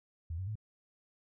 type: tone with pitch steps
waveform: sine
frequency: 82.41 / 94.12 / 107.49 Hz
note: E2 / F#2 / A2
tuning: 0 / +30 / -40 cents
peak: -35 dBFS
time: 0.3-0.555 s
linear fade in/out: 5 ms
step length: 85 ms
effects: none